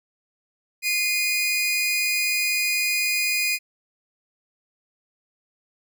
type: tone pair together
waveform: sawtooth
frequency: 2083 / 2456 Hz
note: C7 / D#7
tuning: -8 / -23 cents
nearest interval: minor third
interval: 285 cents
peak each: -26 / -18 dBFS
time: 0.82-3.59 s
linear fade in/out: 50 ms
effects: none